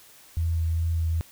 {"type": "tone with vibrato", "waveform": "sine", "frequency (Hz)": 82.41, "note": "E2", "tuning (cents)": 0, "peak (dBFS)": -22, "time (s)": [0.37, 1.21], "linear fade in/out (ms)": 0, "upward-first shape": "sine", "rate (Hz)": 2.5, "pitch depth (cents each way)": 16, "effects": ["white hiss -52 dBFS RMS until 1.31 s"]}